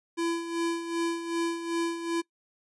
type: tone with tremolo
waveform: square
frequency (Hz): 336.1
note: E4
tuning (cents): +34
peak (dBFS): -26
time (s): 0.17-2.22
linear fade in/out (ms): 20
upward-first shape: sine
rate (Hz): 2.6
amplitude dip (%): 65
effects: noise-tail reverb RT60 0.1 s tail -22 dB re dry + resampled to 24000 Hz